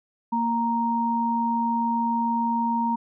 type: tone pair together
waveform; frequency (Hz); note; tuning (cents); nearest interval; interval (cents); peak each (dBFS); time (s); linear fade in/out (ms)
sine; 231.7 / 932.3; A#3 / A#5; -10 / 0; 2 octaves; 2410; -25 / -23; 0.32-2.96; 10
effects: none